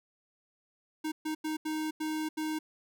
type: tone bursts at uneven times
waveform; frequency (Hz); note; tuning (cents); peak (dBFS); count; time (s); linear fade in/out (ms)
square; 311.1; D#4; 0; -32; 6; 1.04-1.12 / 1.25-1.35 / 1.44-1.57 / 1.65-1.91 / 2-2.29 / 2.37-2.59; 10
effects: none